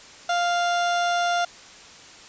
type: tone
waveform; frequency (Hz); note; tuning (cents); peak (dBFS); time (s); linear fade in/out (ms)
30% pulse; 698.5; F5; 0; -18; 0.29-1.45; 5
effects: white hiss -45 dBFS RMS until 2.28 s + resampled to 16000 Hz